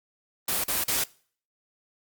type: noise bursts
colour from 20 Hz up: white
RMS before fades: -26 dBFS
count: 3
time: 0.48-1.04 s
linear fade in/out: 5 ms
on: 160 ms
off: 40 ms
effects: noise-tail reverb RT60 0.5 s tail -23 dB re dry + Opus 24 kbps